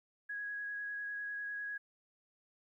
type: tone with vibrato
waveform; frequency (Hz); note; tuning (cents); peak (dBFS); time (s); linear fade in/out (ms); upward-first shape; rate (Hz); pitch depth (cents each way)
sine; 1661.2; G#6; 0; -38; 0.29-1.78; 10; sine; 10; 12
effects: 13-bit